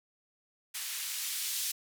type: noise with band-pass filter sweep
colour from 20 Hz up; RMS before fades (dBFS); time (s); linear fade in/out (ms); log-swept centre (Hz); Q
violet; -36; 0.74-1.72; 10; 1700 to 3300; 0.79
effects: none